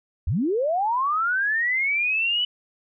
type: linear sweep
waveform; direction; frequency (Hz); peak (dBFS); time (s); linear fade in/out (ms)
sine; up; 58.27 to 2992; -20; 0.27-2.45; 5
effects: none